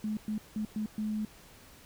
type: tone bursts at uneven times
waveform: sine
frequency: 214 Hz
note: A3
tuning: 48 cents flat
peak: -30 dBFS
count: 5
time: 0.04-0.17 / 0.28-0.38 / 0.56-0.65 / 0.76-0.86 / 0.98-1.25 s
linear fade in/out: 2 ms
effects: pink hiss -55 dBFS RMS until 1.85 s